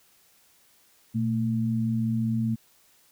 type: tone pair together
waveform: sine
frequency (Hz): 118.6 / 223.9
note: A#2 / A3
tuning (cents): +30 / +30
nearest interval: major seventh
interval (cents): 1100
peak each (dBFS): -27 / -25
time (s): 1.14-2.56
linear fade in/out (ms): 20
effects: white hiss -61 dBFS RMS until 3.11 s